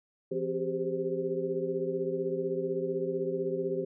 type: tone cluster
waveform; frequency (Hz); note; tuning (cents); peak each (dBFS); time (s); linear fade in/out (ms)
sine; 169.4 / 262.6 / 388.2 / 404 / 520; E3 / C4 / G4 / G#4 / C5; +48 / +6 / -17 / -48 / -11; -39 / -40 / -32 / -35 / -36; 0.31-3.85; 10
effects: none